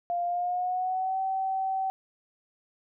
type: tone with pitch glide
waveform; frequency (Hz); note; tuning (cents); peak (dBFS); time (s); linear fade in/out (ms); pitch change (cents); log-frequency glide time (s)
sine; 698.5 to 766.1; F5 to G5; 0 to -40; -26; 0.1-1.9; 0; +160; 0.25-1.2
effects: none